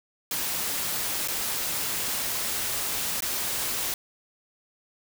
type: noise with dropouts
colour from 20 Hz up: white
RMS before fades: -29 dBFS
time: 0.31-3.94 s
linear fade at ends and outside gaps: 2 ms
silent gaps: 1.276-1.283 / 3.206-3.222 s
effects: none